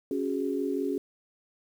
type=chord; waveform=sine; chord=C# suspended fourth; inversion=none; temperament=equal; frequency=277.2 / 370 / 415.3 Hz; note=C#4 / F#4 / G#4; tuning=0 / 0 / 0 cents; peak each=-30 / -32 / -32 dBFS; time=0.11-0.98 s; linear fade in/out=2 ms; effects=9-bit